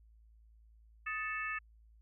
harmonic tone with a mistuned harmonic, 440 Hz, A4, in tune, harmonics 3 / 4 / 5 / 6, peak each -41 / -39 / -44 / -42 dBFS, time 1.06-1.59 s, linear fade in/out 10 ms, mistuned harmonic 3, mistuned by -85 cents, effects added 55 Hz sine -59 dBFS peak until 2.01 s

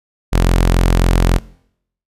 sawtooth tone, 43.65 Hz, F1, in tune, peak -6 dBFS, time 0.32-1.39 s, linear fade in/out 20 ms, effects noise-tail reverb RT60 0.7 s tail -22 dB re dry + resampled to 32000 Hz

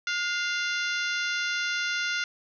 harmonic tone with a mistuned harmonic, 695 Hz, F5, 9 cents flat, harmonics 2 / 3 / 4 / 5 / 6 / 7 / 8 / 9, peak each -29 / -33 / -35 / -37 / -39 / -40 / -41 / -42 dBFS, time 0.07-2.24 s, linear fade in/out 2 ms, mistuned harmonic 2, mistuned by +46 cents, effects none

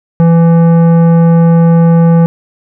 sine tone with tanh clipping, 167.1 Hz, E3, 24 cents sharp, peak -5 dBFS, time 0.2-2.26 s, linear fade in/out 0 ms, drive 13 dB, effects none

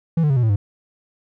triangle tone with pitch steps, 164.81 / 149.4 / 135.42 / 122.76 / 111.28 / 100.87 Hz, E3 / D3 / C#3 / B2 / A2 / G2, 0 / +30 / -40 / -10 / +20 / +50 cents, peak -12 dBFS, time 0.17-0.56 s, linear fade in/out 5 ms, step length 65 ms, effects none

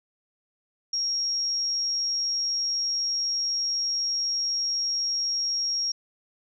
sine tone, 5588 Hz, F8, in tune, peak -24 dBFS, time 0.93-5.92 s, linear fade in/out 5 ms, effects none

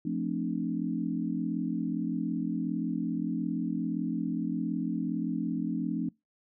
sine chord, D minor seventh, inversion first, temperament equal with one note detuned, 174.61 / 220 / 261.6 / 299.1 Hz, F3 / A3 / C4 / D4, 0 / 0 / 0 / +32 cents, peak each -34 dBFS, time 0.05-6.09 s, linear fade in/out 5 ms, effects noise-tail reverb RT60 0.2 s tail -25 dB re dry

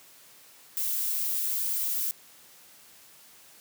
violet noise, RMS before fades -29 dBFS, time 0.77-2.11 s, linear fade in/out 0 ms, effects white hiss -54 dBFS RMS until 3.6 s + high-pass 100 Hz 12 dB/octave

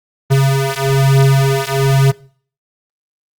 square beating tone pair, 135.4 / 136.5 Hz, C#3 / C#3, -40 / -26 cents, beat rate 1.1 Hz, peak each -13 dBFS, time 0.3-2.12 s, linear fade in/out 20 ms, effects noise-tail reverb RT60 0.5 s tail -22 dB re dry + Opus 24 kbps

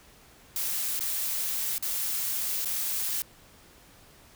blue noise with dropouts, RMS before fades -30 dBFS, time 0.56-3.22 s, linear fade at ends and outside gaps 1 ms, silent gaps 0.993-1.007 / 1.781-1.825 / 2.648-2.656 s, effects pink hiss -55 dBFS RMS until 4.35 s

